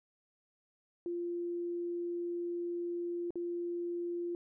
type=tone with dropouts; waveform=sine; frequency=346.7 Hz; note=F4; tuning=13 cents flat; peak=-34 dBFS; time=1.06-4.35 s; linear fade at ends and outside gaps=1 ms; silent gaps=3.306-3.356 s; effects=none